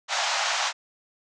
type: band-pass noise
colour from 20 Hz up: pink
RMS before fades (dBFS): -26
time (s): 0.08-0.73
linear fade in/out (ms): 50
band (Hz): 660 to 7000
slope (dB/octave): 48
effects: none